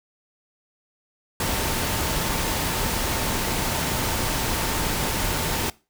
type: tone in noise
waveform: sine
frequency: 900 Hz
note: A5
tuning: 39 cents sharp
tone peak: -35 dBFS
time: 1.4-5.7 s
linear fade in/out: 2 ms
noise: pink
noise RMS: -25 dBFS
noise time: 1.4-5.7 s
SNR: -13 dB
effects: noise-tail reverb RT60 0.3 s tail -21 dB re dry